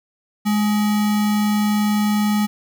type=tone with sample-and-hold; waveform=sine; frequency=209.4 Hz; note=G#3; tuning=15 cents sharp; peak=-15 dBFS; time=0.45-2.47 s; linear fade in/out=20 ms; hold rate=1050 Hz; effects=none